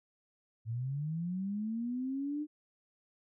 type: linear sweep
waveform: sine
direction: up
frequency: 108.2 to 304.7 Hz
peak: -33 dBFS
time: 0.65-2.47 s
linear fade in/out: 50 ms
effects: none